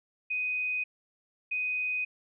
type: tone pair in turn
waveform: sine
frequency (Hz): 2499 / 2499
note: D#7 / D#7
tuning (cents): +7 / +7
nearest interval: unison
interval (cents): 0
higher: neither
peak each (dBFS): -28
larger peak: neither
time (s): 0.3-0.84 / 1.51-2.05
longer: neither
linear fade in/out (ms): 10
effects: none